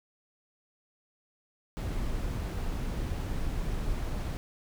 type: noise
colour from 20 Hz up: brown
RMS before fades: -32 dBFS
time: 1.77-4.37 s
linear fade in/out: 0 ms
effects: none